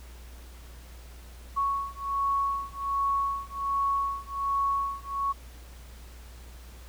sine beating tone pair, 1108.7 / 1110 Hz, C#6 / C#6, 0 / +2 cents, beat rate 1.3 Hz, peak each -29 dBFS, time 1.56-5.33 s, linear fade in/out 20 ms, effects added 60 Hz sine -44 dBFS peak until 6.88 s + pink hiss -53 dBFS RMS until 6.88 s

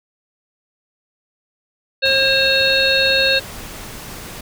harmonic tone, 537 Hz, C5, 45 cents sharp, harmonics 1 / 3 / 5 / 7 / 8, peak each -19 / -19 / -19 / -19 / -19 dBFS, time 2.02-3.4 s, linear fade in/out 20 ms
pink noise, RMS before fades -33 dBFS, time 2.05-4.41 s, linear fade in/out 5 ms
effects none

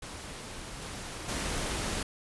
pink noise with level steps, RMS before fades -42 / -40 / -33 dBFS, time 0.02-2.03 s, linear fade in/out 5 ms, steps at 0.81 / 1.28 s, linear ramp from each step 10 ms, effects resampled to 24000 Hz

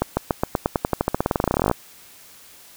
accelerating click train, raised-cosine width 1 ms, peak -4 dBFS, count 29, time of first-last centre 0.02-1.713 s, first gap 150 ms, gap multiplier 0.92, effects white hiss -47 dBFS RMS until 2.76 s

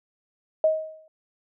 sine tone with exponential decay, 630 Hz, D#5, 21 cents sharp, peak -14 dBFS, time 0.64-1.08 s, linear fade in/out 2 ms, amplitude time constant 94 ms, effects none

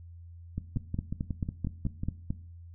two click trains, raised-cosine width 5 ms, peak -18 / -20 dBFS, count 8 / 9, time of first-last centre 0.77-2.305 / 0.58-2.035 s, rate 4.56 / 5.5 Hz, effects noise-tail reverb RT60 0.5 s tail -17 dB re dry + added 85 Hz sine -45 dBFS peak until 2.74 s

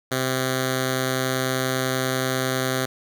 5% pulse tone with notch filter, 130.2 Hz, C3, 8 cents flat, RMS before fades -24 dBFS, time 0.11-2.86 s, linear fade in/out 10 ms, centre 930 Hz, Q 1.6, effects none

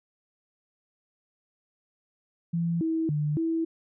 sine tone with pitch steps, 168.8 / 323.4 / 149.1 / 327.1 Hz, E3 / E4 / D3 / E4, +41 / -33 / +27 / -13 cents, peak -24 dBFS, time 2.53-3.65 s, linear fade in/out 10 ms, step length 280 ms, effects none

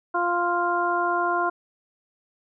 harmonic tone, 349.2 Hz, F4, in tune, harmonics 1 / 2 / 3 / 4, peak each -28 / -26 / -25 / -27 dBFS, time 0.14-1.5 s, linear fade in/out 10 ms, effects none

